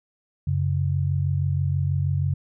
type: tone pair together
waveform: sine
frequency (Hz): 92.5 / 138.74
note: F#2 / C#3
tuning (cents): 0 / +2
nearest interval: perfect fifth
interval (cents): 702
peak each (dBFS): -23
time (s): 0.47-2.34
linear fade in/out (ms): 5
effects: none